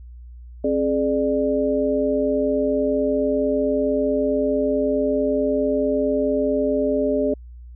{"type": "tone cluster", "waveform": "sine", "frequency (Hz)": [266.7, 422.2, 593], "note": ["C4", "G#4", "D5"], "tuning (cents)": [33, 29, 17], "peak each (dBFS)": -22, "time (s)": [0.64, 7.34], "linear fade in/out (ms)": 5, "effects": ["added 60 Hz sine -37 dBFS peak until 7.75 s"]}